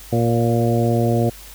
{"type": "harmonic tone with a mistuned harmonic", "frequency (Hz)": 117.4, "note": "A#2", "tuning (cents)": 13, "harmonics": [1, 2, 3, 4, 5, 6], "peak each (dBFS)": [-18, -21, -23, -24, -25, -26], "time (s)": [0.12, 1.3], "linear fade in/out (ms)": 10, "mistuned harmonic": 5, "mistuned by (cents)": -27, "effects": ["added 50 Hz sine -41 dBFS peak until 1.54 s", "white hiss -41 dBFS RMS until 1.54 s"]}